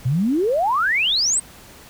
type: exponential sweep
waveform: sine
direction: up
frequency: 116.54 to 8680 Hz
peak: -16 dBFS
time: 0.05-1.4 s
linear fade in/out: 10 ms
effects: pink hiss -44 dBFS RMS until 1.89 s